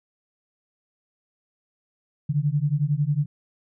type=beating tone pair; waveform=sine; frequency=141.2 / 152.2 Hz; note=C#3 / D#3; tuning=+32 / -38 cents; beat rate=11 Hz; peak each=-23 dBFS; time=2.29-3.26 s; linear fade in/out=10 ms; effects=none